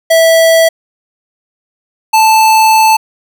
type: tone pair in turn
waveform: square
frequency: 655 / 878.6 Hz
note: E5 / A5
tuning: -11 / -3 cents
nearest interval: perfect fourth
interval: 508 cents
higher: second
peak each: -5 dBFS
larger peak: neither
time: 0.1-0.69 / 2.13-2.97 s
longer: second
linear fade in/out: 10 ms
effects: none